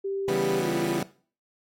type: tone with pitch glide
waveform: sine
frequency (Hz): 392 to 343.2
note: G4 to F4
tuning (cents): 0 to -30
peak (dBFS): -27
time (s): 0.04-0.99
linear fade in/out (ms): 10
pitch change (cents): -230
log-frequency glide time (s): 0.58-0.7
type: chord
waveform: 15% pulse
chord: C# half-diminished seventh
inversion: none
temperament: equal with one note detuned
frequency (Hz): 139.64 / 164.81 / 196 / 246.9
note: C#3 / E3 / G3 / B3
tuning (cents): +13 / 0 / 0 / 0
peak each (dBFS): -26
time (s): 0.28-1.03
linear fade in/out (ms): 2
effects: noise-tail reverb RT60 0.4 s tail -17 dB re dry + AAC 64 kbps